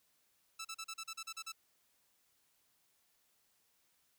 10% pulse tone bursts, 1320 Hz, E6, 2 cents sharp, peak -34 dBFS, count 10, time 0.59-1.522 s, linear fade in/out 10 ms, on 59 ms, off 38 ms, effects white hiss -75 dBFS RMS until 4.18 s

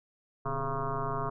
sine tone with frequency modulation, 549 Hz, C#5, 17 cents flat, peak -29 dBFS, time 0.45-1.3 s, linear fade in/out 10 ms, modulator 134 Hz, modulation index 5.3, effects none

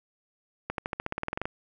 accelerating click train, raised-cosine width 0.5 ms, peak -15 dBFS, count 14, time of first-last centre 0.7-1.455 s, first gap 82 ms, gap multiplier 0.94, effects none

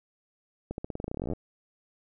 accelerating click train, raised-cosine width 2 ms, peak -20 dBFS, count 21, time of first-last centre 0.71-1.334 s, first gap 71 ms, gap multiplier 0.9, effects none

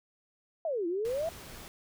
sine exponential two-way sweep, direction down then up, 685 to 329.6 to 685 Hz, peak -29 dBFS, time 0.65-1.29 s, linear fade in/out 2 ms, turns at 0.87 s
pink noise, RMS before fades -47 dBFS, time 1.05-1.68 s, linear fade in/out 0 ms
effects none

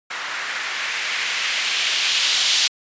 violet noise with low-pass filter sweep, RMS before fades -22 dBFS, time 0.1-2.68 s, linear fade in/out 10 ms, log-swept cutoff 1500 to 3800 Hz, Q 1.6, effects resampled to 16000 Hz

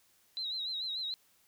sine tone with vibrato, 3951 Hz, B7, in tune, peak -34 dBFS, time 0.37-1.14 s, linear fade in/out 0 ms, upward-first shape sine, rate 6.8 Hz, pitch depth 82 cents each way, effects white hiss -68 dBFS RMS until 1.47 s

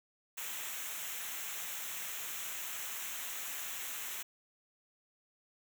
white noise with comb filter, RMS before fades -41 dBFS, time 0.37-4.23 s, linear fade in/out 10 ms, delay 0.21 ms, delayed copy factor -0.7, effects none

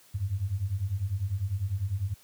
sine beating tone pair, 91 / 101 Hz, F#2 / G#2, -28 / -48 cents, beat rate 10 Hz, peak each -31 / -29 dBFS, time 0.14-2.14 s, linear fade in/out 10 ms, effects white hiss -58 dBFS RMS until 2.23 s + high-pass 60 Hz 12 dB/octave

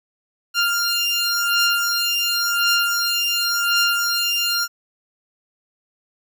15% pulse beating tone pair, 1396.9 / 1397.82 Hz, F6 / F6, 0 / +1 cents, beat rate 0.92 Hz, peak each -14 / -14 dBFS, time 0.54-4.68 s, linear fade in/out 50 ms, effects none

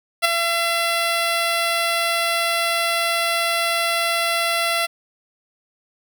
10% pulse tone with ADSR envelope, 677 Hz, E5, 46 cents sharp, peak -3 dBFS, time 0.22-4.87 s, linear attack 29 ms, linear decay 11 ms, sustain -7 dB, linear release 21 ms, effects none

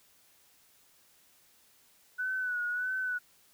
sine tone with vibrato, 1485 Hz, F#6, 6 cents sharp, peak -30 dBFS, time 2.18-3.19 s, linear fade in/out 20 ms, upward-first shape sine, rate 1.6 Hz, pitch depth 46 cents each way, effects white hiss -64 dBFS RMS until 3.53 s

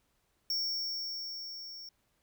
square tone with level ramp, 5480 Hz, F8, 34 cents flat, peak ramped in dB -30 to -45 dBFS, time 0.5-1.89 s, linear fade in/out 2 ms, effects pink hiss -75 dBFS RMS until 2.22 s

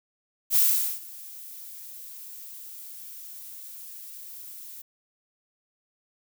violet noise with ADSR envelope, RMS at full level -19 dBFS, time 0.5-4.82 s, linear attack 63 ms, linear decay 430 ms, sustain -23 dB, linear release 9 ms, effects none

